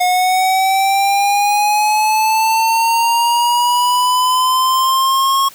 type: linear sweep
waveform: square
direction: up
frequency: 721 to 1092 Hz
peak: -12 dBFS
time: 0-5.49 s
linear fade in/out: 10 ms
effects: white hiss -40 dBFS RMS until 5.54 s